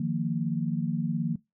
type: chord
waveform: sine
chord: Eb suspended second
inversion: none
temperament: equal with one note detuned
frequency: 155.56 / 174.61 / 230.3 Hz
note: Eb3 / F3 / Bb3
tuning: 0 / 0 / -21 cents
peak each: -30 dBFS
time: 0-1.36 s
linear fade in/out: 5 ms
effects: noise-tail reverb RT60 0.2 s tail -22 dB re dry